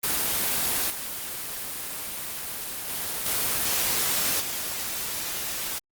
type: noise with level steps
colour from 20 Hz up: white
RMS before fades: -25 / -33 / -30 / -25 / -31 dBFS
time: 0.03-5.79 s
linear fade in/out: 10 ms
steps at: 0.9 / 2.88 / 3.26 / 4.4 s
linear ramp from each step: 2 ms
effects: Opus 24 kbps